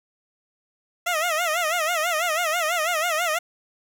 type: tone with vibrato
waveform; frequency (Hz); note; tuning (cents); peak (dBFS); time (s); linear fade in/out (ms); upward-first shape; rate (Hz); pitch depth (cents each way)
15% pulse; 662; E5; +7; -15; 1.06-3.39; 10; sine; 6.1; 140
effects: none